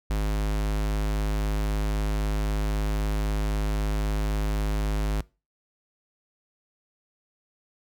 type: tone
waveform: square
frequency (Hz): 51.91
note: G#1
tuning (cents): 0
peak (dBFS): -24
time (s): 0.1-5.21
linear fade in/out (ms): 5
effects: noise-tail reverb RT60 0.3 s tail -22 dB re dry